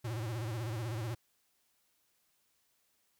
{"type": "tone with vibrato", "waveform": "square", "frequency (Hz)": 113.9, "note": "A#2", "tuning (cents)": -40, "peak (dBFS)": -36, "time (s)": [0.04, 1.15], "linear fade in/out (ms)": 10, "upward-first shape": "sine", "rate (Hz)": 16, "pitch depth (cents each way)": 140, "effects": ["white hiss -75 dBFS RMS until 3.19 s"]}